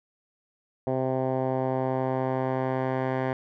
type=tone with low-pass filter sweep; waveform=10% pulse; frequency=130.6 Hz; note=C3; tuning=3 cents flat; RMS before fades=-27 dBFS; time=0.87-3.33 s; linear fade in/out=2 ms; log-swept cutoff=680 to 1500 Hz; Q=1.5; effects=none